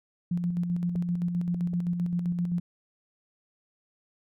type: tone with tremolo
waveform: sine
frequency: 174.61 Hz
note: F3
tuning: in tune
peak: -24 dBFS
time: 0.31-2.6 s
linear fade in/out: 5 ms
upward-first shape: square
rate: 7.7 Hz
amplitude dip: 40%
type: clicks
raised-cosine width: 2 ms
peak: -26 / -29 / -30 dBFS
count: 3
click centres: 0.955 / 1.546 / 1.734 s
effects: none